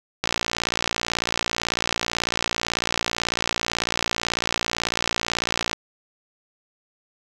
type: click train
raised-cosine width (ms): 0.2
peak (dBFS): -4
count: 320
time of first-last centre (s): 0.24-5.731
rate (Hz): 58.1
effects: 7-bit